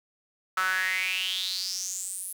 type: tone with high-pass filter sweep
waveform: sawtooth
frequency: 186.6 Hz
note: F#3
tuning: 15 cents sharp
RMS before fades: -30 dBFS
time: 0.57-2.33 s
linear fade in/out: 5 ms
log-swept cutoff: 1300 to 11000 Hz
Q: 7.1
effects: none